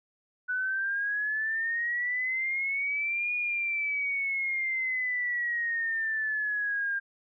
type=exponential two-way sweep; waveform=sine; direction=up then down; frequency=1483 to 2452 to 1599 Hz; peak=-27 dBFS; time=0.48-7 s; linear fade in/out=20 ms; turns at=3.34 s; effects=none